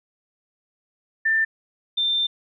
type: tone pair in turn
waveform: sine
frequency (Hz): 1785 / 3580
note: A6 / A7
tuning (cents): +24 / +29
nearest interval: octave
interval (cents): 1205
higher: second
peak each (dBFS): -17 / -19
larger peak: first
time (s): 1.25-1.45 / 1.97-2.27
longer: second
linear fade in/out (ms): 10
effects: none